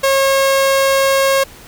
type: tone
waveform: sawtooth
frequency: 543 Hz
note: C#5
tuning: 36 cents flat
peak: -7 dBFS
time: 0.03-1.44 s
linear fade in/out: 10 ms
effects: pink hiss -39 dBFS RMS until 1.67 s